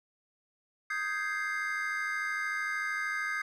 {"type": "chord", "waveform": "triangle", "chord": "Ab major seventh", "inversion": "second", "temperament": "equal", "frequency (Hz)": [1244.5, 1568, 1661.2, 2093], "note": ["Eb6", "G6", "Ab6", "C7"], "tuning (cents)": [0, 0, 0, 0], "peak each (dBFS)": [-36, -34, -36, -34], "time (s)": [0.9, 3.42], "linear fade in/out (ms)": 5, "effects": []}